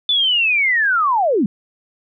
sine linear sweep, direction down, 3520 to 176.3 Hz, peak -13 dBFS, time 0.09-1.46 s, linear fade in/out 2 ms, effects none

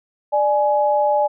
sine tone pair together, 592.7 / 839 Hz, D5 / G#5, +16 / +17 cents, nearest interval tritone, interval 601 cents, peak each -17 dBFS, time 0.32-1.28 s, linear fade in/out 20 ms, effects none

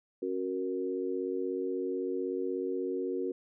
sine chord, F# major, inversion second, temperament equal with one note detuned, 272.9 / 370 / 466.2 Hz, C#4 / F#4 / A#4, -27 / 0 / 0 cents, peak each -37 / -33 / -36 dBFS, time 0.22-3.32 s, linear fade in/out 5 ms, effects none

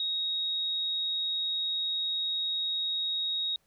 sine tone, 3770 Hz, A#7, 19 cents sharp, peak -28 dBFS, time 0-3.56 s, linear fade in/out 2 ms, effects pink hiss -71 dBFS RMS until 3.66 s

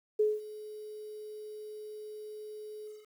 sine tone with ADSR envelope, 425.7 Hz, G#4, 43 cents sharp, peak -22 dBFS, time 0.19-3.07 s, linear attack 10 ms, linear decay 200 ms, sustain -19 dB, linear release 200 ms, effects 10-bit

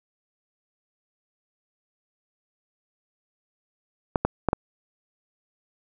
clicks, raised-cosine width 1 ms, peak -6 dBFS, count 4, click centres 4.158 / 4.25 / 4.487 / 4.531 s, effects none

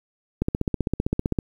click train, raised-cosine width 3 ms, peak -9 dBFS, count 16, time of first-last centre 0.42-1.388 s, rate 15.5 Hz, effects 8-bit

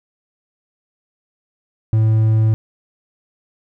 triangle tone, 110 Hz, A2, in tune, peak -9 dBFS, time 1.93-2.54 s, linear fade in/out 0 ms, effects none

